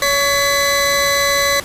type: tone pair together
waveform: 20% pulse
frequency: 563 / 2004 Hz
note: C#5 / B6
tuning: +27 / +25 cents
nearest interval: octave + minor seventh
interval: 2198 cents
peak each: -11 dBFS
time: 0.02-1.6 s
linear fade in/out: 2 ms
effects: pink hiss -32 dBFS RMS until 1.64 s + resampled to 32000 Hz